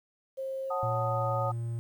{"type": "tone with pitch glide", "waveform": "sine", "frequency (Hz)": [533, 552.8], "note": ["C5", "C#5"], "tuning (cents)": [32, -5], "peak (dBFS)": -32, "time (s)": [0.37, 1.51], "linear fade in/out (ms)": 20, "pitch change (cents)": 63, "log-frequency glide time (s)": [0.63, 0.99]}
{"type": "chord", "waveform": "sine", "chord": "D# diminished", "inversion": "first", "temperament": "equal", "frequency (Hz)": [740, 880, 1244.5], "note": ["F#5", "A5", "D#6"], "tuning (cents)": [0, 0, 0], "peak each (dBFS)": [-35, -36, -33], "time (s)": [0.7, 1.52], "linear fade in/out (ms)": 10}
{"type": "tone", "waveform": "triangle", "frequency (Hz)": 116.54, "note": "A#2", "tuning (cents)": 0, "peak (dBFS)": -29, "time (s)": [0.83, 1.79], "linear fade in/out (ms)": 0}
{"effects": ["10-bit"]}